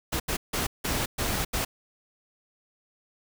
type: noise bursts at uneven times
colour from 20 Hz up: pink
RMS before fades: -28 dBFS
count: 6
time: 0.12-0.2 / 0.28-0.37 / 0.53-0.67 / 0.84-1.06 / 1.18-1.45 / 1.53-1.65 s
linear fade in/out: 10 ms
effects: none